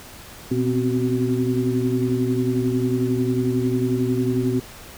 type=tone cluster; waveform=sine; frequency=121.7 / 251.3 / 262.4 / 375.1 Hz; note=B2 / B3 / C4 / F#4; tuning=-25 / +30 / +5 / +24 cents; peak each=-24 dBFS; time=0.51-4.6 s; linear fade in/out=5 ms; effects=pink hiss -41 dBFS RMS until 4.97 s